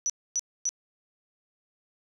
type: tone bursts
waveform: sine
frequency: 5920 Hz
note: F#8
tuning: in tune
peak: -24 dBFS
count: 3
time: 0.06-0.691 s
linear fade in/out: 0 ms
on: 37 ms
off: 260 ms
effects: none